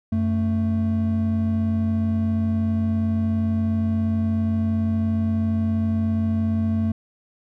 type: tone pair together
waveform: triangle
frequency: 93 / 221.9 Hz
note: F#2 / A3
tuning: +9 / +15 cents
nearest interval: octave + minor third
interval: 1506 cents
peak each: -21 / -19 dBFS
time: 0.12-6.92 s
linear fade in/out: 5 ms
effects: none